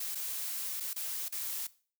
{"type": "noise with dropouts", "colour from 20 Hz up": "blue", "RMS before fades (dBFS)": -37, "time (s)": [0, 1.67], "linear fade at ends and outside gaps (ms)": 5, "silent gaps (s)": [[0.149, 0.153], [0.801, 0.805], [0.933, 0.96], [1.284, 1.322]], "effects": ["noise-tail reverb RT60 0.4 s tail -18 dB re dry"]}